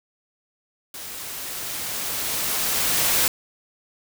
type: noise with level ramp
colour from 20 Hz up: white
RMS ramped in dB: -36 to -19 dBFS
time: 0.94-3.28 s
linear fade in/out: 2 ms
effects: none